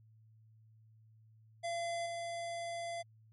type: tone with level steps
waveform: square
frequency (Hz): 682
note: F5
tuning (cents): -41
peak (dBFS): -36 / -39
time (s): 1.63-3.03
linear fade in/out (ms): 20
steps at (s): 2.06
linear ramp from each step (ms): 2
effects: added 110 Hz sine -60 dBFS peak until 3.32 s + MP3 48 kbps